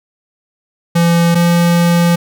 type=tone pair in turn; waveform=square; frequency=170 / 171.78 Hz; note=F3 / F3; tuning=-46 / -28 cents; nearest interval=unison; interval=18 cents; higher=second; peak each=-9 dBFS; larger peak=neither; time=0.95-1.35 / 1.35-2.16 s; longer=second; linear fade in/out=10 ms; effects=none

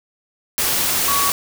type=tone in noise; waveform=sine; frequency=1125 Hz; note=C#6; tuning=25 cents sharp; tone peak=-19 dBFS; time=1.08-1.3 s; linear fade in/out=0 ms; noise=white; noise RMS=-19 dBFS; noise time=0.58-1.32 s; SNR=-3 dB; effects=none

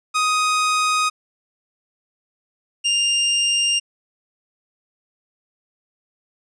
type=tone pair in turn; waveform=sawtooth; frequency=1250 / 2801 Hz; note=D#6 / F7; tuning=+8 / +4 cents; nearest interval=octave + major second; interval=1396 cents; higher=second; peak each=-13 dBFS; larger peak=neither; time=0.14-1.1 / 2.84-3.8 s; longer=neither; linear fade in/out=20 ms; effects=resampled to 22050 Hz

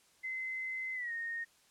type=tone with pitch glide; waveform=sine; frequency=2054 to 1851.2 Hz; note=C7 to A#6; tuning=-33 to -13 cents; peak=-36 dBFS; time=0.23-1.45 s; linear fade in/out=20 ms; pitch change=-180 cents; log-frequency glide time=0.94-1.12 s; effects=white hiss -67 dBFS RMS until 1.7 s + low-pass 10000 Hz 12 dB/octave

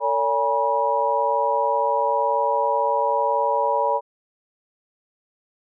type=tone cluster; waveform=sine; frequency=451.9 / 570 / 825 / 966 Hz; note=A4 / C#5 / G#5 / B5; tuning=+46 / +48 / -12 / -39 cents; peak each=-27 / -23 / -26 / -21 dBFS; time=0-4.01 s; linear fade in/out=50 ms; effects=none

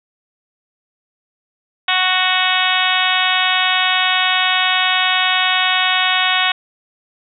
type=harmonic tone; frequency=370 Hz; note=F#4; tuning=in tune; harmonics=2 / 3 / 4 / 5 / 6 / 7 / 8 / 9 / 10; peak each=-22 / -22 / -22 / -22 / -22 / -22 / -22 / -22 / -22 dBFS; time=1.88-6.52 s; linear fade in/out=5 ms; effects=none

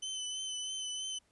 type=tone with vibrato; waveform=25% pulse; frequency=3039 Hz; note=F#7; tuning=46 cents sharp; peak=-33 dBFS; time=0.02-1.19 s; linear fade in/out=10 ms; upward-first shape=triangle; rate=3.1 Hz; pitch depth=30 cents each way; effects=pink hiss -72 dBFS RMS until 1.31 s + resampled to 24000 Hz

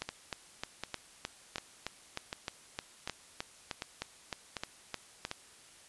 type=two click trains; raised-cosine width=0.2 ms; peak=-19 / -18 dBFS; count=8 / 18; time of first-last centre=0.09-5.314 / 0.02-5.251 s; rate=1.34 / 3.25 Hz; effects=white hiss -57 dBFS RMS until 5.88 s + resampled to 24000 Hz

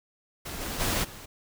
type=noise with level steps; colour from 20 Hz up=pink; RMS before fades=-37 / -34 / -27 / -44 dBFS; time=0.45-1.26 s; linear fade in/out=10 ms; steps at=0.6 / 0.79 / 1.03 s; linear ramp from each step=20 ms; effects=none

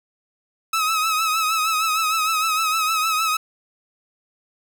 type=tone with vibrato; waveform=sawtooth; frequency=1285 Hz; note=E6; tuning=45 cents flat; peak=-15 dBFS; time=0.73-3.37 s; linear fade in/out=5 ms; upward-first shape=triangle; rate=6.5 Hz; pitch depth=64 cents each way; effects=8-bit

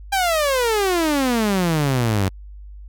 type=exponential sweep; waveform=sawtooth; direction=down; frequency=805 to 92.1 Hz; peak=-13 dBFS; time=0.12-2.29 s; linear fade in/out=10 ms; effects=added 50 Hz sine -35 dBFS peak until 2.88 s

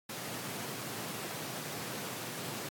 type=high-pass noise; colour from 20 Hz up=pink; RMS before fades=-41 dBFS; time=0.09-2.69 s; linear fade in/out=5 ms; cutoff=110 Hz; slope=96 dB/octave; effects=AAC 64 kbps

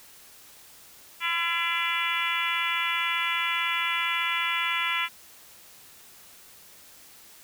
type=harmonic tone with a mistuned harmonic; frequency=338.1 Hz; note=E4; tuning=44 cents sharp; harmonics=3 / 4 / 5 / 6 / 7 / 8 / 9 / 10; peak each=-33 / -32 / -36 / -31 / -30 / -35 / -34 / -36 dBFS; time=1.2-5.09 s; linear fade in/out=50 ms; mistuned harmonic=9; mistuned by=-59 cents; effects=white hiss -51 dBFS RMS until 7.43 s

